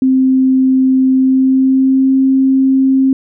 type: tone with pitch glide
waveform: sine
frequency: 261.6 to 266 Hz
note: C4 to C4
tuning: 0 to +29 cents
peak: -7 dBFS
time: 0.02-3.13 s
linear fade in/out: 2 ms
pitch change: +29 cents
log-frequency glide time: 1.14-2.14 s
effects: none